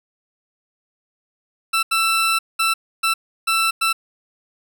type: tone bursts at uneven times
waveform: 20% pulse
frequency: 1332 Hz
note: E6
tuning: 18 cents sharp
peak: -11 dBFS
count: 6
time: 1.73-1.83 / 1.91-2.39 / 2.59-2.74 / 3.03-3.14 / 3.47-3.71 / 3.81-3.93 s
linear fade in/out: 10 ms
effects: none